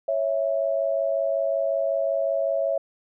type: tone pair together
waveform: sine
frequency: 553 / 658.4 Hz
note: C#5 / E5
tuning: -4 / -2 cents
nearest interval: minor third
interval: 302 cents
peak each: -24 dBFS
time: 0.08-2.78 s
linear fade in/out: 5 ms
effects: none